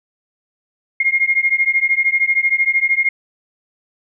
sine beating tone pair, 2130 / 2143 Hz, C7 / C7, +30 / +41 cents, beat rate 13 Hz, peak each -16 dBFS, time 1-3.09 s, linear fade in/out 5 ms, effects none

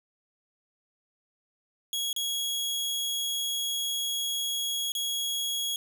sawtooth tone with dropouts, 3322 Hz, G#7, in tune, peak -25 dBFS, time 1.93-5.76 s, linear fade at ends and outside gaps 1 ms, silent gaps 2.129-2.163 / 4.92-4.951 s, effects none

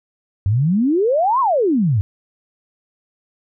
sine exponential two-way sweep, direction up then down, 92.5 to 1112 to 92.5 Hz, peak -13 dBFS, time 0.46-2.01 s, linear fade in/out 0 ms, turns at 1.4 s, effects none

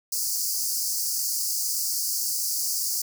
pink high-pass noise, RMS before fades -27 dBFS, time 0.12-3.02 s, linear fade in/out 5 ms, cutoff 4600 Hz, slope 96 dB/octave, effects none

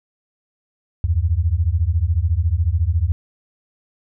sine beating tone pair, 76.9 / 90.9 Hz, D#2 / F#2, -20 / -30 cents, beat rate 14 Hz, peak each -18 dBFS, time 1.04-3.12 s, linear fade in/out 0 ms, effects none

